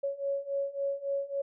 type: beating tone pair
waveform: sine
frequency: 554.4 / 558 Hz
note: C#5 / C#5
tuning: 0 / +11 cents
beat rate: 3.6 Hz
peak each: -34 / -32 dBFS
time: 0.03-1.42 s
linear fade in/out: 10 ms
effects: none